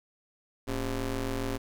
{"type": "ring-modulated tone", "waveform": "20% pulse", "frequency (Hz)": 125.5, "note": "B2", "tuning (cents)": 28, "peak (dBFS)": -22, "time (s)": [0.67, 1.58], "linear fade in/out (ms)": 20, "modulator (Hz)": 149, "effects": []}